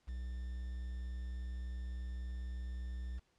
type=tone with quantisation; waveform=triangle; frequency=61.74 Hz; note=B1; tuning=in tune; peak=-37 dBFS; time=0.07-3.2 s; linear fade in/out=20 ms; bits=10; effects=pink hiss -75 dBFS RMS until 3.38 s + low-pass 7000 Hz 12 dB/octave